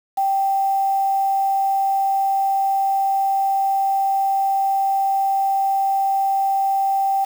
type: tone with quantisation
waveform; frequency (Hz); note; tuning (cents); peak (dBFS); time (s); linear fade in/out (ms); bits
sine; 782; G5; -4; -16; 0.17-7.25; 10; 6
effects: none